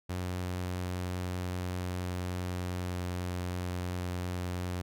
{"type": "tone with pitch glide", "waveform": "sawtooth", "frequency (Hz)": [90.5, 89.72], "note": ["F#2", "F2"], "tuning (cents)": [-38, 47], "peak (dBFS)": -29, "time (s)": [0.09, 4.82], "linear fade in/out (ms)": 10, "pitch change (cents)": -15, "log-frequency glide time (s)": [1.83, 3.04], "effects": []}